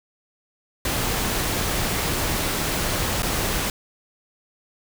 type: noise with dropouts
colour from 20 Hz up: pink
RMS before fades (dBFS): -24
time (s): 0.85-3.7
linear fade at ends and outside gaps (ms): 2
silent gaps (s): 3.222-3.23
effects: none